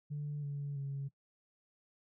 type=tone with pitch steps; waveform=sine; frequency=146.83 / 142.73 / 138.75 Hz; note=D3 / D3 / C#3; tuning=0 / -49 / +2 cents; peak=-35 dBFS; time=0.1-1.09 s; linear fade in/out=20 ms; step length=330 ms; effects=noise-tail reverb RT60 0.1 s tail -20 dB re dry + tanh soft clip ceiling -33 dBFS